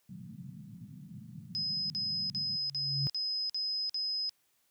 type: band-pass noise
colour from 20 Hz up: white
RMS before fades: -47 dBFS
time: 0.09-2.57 s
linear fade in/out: 5 ms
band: 110 to 210 Hz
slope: 48 dB/octave
type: tone bursts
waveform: sine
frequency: 5060 Hz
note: D#8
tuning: 28 cents sharp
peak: -31 dBFS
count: 7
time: 1.55-4.294 s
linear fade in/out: 0 ms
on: 350 ms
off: 49 ms
type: tone with exponential growth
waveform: sine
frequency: 138.59 Hz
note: C#3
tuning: in tune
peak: -28 dBFS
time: 2.38-3.07 s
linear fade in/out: 0 ms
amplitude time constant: 150 ms
effects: white hiss -73 dBFS RMS until 4.7 s + high-pass 60 Hz 12 dB/octave